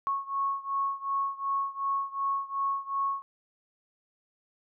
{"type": "beating tone pair", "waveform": "sine", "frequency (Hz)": [1100, 1102.7], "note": ["C#6", "C#6"], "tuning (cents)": [-14, -9], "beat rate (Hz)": 2.7, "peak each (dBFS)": [-30, -32], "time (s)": [0.07, 3.22], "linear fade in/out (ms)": 0, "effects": []}